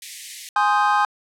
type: high-pass noise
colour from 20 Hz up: white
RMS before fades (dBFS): -34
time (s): 0.02-0.49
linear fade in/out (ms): 2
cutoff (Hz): 1800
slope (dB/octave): 96
type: chord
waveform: triangle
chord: Ab major seventh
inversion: none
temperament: equal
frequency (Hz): 830.6 / 1046.5 / 1244.5 / 1568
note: Ab5 / C6 / Eb6 / G6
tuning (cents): 0 / 0 / 0 / 0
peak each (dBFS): -17 / -20 / -20 / -22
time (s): 0.56-1.05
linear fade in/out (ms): 2
effects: low-pass 10000 Hz 12 dB/octave